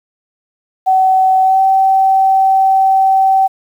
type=tone with pitch glide; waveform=sine; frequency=757 to 769.3 Hz; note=F#5 to G5; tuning=+39 to -33 cents; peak=-7 dBFS; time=0.86-3.48 s; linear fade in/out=20 ms; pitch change=+28 cents; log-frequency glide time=1.42-1.62 s; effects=7-bit

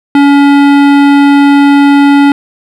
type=tone with hard clipping; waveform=sine; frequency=283 Hz; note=C#4; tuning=36 cents sharp; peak=-4 dBFS; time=0.15-2.32 s; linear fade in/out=2 ms; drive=17 dB; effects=none

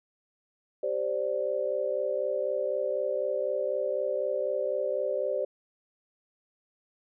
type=chord; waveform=sine; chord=G suspended fourth; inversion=none; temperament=equal; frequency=392 / 523.3 / 587.3 Hz; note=G4 / C5 / D5; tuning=0 / 0 / 0 cents; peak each=-34 / -30 / -30 dBFS; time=0.83-5.45 s; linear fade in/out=5 ms; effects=none

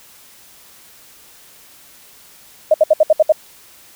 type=tone bursts; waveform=sine; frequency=622.3 Hz; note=D#5; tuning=in tune; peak=-6 dBFS; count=7; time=2.71-3.323 s; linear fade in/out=5 ms; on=31 ms; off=66 ms; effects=white hiss -45 dBFS RMS until 3.95 s

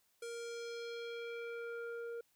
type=tone with low-pass filter sweep; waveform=square; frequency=467.8 Hz; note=A#4; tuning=6 cents sharp; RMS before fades=-44 dBFS; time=0.22-2.21 s; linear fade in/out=5 ms; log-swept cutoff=9400 to 940 Hz; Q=1.8; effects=white hiss -75 dBFS RMS until 2.35 s

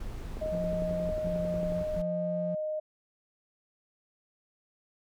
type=noise; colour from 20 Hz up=brown; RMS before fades=-39 dBFS; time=0-2.02 s; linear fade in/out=5 ms
type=click train; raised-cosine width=2 ms; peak=-28 dBFS; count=17; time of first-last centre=0.37-1.811 s; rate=11.1 Hz
type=tone with pitch glide; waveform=sine; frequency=624 to 616.8 Hz; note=D#5 to D#5; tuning=+5 to -15 cents; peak=-30 dBFS; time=0.41-2.8 s; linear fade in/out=10 ms; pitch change=-20 cents; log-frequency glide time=0.89-1.52 s
type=tone bursts; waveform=triangle; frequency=174.61 Hz; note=F3; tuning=in tune; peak=-31 dBFS; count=3; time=0.52-2.55 s; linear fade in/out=5 ms; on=590 ms; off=130 ms
effects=none

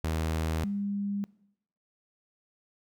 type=tone pair in turn; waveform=sawtooth / sine; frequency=79.9 / 201.3 Hz; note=D#2 / G3; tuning=+47 / +46 cents; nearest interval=octave + major third; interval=1599 cents; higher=second; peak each=-24 / -29 dBFS; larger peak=first; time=0.04-0.64 / 0.64-1.24 s; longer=neither; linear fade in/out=0 ms; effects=noise-tail reverb RT60 0.8 s tail -22 dB re dry

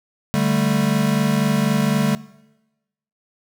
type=chord; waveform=square; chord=D suspended fourth; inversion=none; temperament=equal; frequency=146.83 / 196 / 220 Hz; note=D3 / G3 / A3; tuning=0 / 0 / 0 cents; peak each=-22 dBFS; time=0.34-2.15 s; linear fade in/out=0 ms; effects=noise-tail reverb RT60 1.0 s tail -20 dB re dry

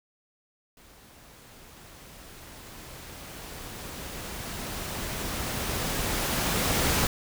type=noise with level ramp; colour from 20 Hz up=pink; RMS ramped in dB=-54 to -24 dBFS; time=0.77-7.07 s; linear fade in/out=2 ms; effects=none

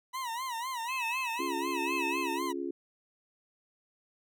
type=tone with vibrato; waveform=40% pulse; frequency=980 Hz; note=B5; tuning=14 cents flat; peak=-33 dBFS; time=0.13-2.53 s; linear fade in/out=20 ms; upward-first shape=sine; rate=4 Hz; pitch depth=140 cents each way
type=tone with tremolo; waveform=sine; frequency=2600 Hz; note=E7; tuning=24 cents flat; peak=-32 dBFS; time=0.88-2.39 s; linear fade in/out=10 ms; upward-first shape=sine; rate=1.1 Hz; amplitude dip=80%
type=chord; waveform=sine; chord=Db major; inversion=none; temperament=just; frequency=277.2 / 346.5 / 415.8 Hz; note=Db4 / F4 / Ab4; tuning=0 / -14 / +2 cents; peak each=-37 / -35 / -41 dBFS; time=1.39-2.71 s; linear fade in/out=5 ms
effects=none

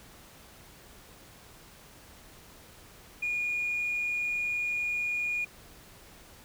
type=tone; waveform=sine; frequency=2437 Hz; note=D#7; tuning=37 cents flat; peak=-27 dBFS; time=3.22-5.45 s; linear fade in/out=10 ms; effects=tanh soft clip ceiling -24 dBFS + pink hiss -53 dBFS RMS until 6.44 s

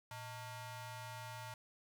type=ring-modulated tone; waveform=sawtooth; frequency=507 Hz; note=B4; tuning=45 cents sharp; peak=-39 dBFS; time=0.11-1.54 s; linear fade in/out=2 ms; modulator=392 Hz; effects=none

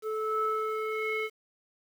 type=tone with low-pass filter sweep; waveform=square; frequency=435.2 Hz; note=A4; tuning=19 cents flat; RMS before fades=-31 dBFS; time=0.02-1.3 s; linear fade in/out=50 ms; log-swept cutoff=980 to 2500 Hz; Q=5.4; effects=9-bit

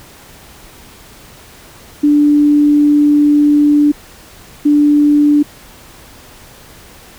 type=tone bursts at uneven times; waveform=sine; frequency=293.7 Hz; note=D4; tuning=in tune; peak=-6 dBFS; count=2; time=2.03-3.92 / 4.65-5.43 s; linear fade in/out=10 ms; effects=pink hiss -39 dBFS RMS until 7.18 s

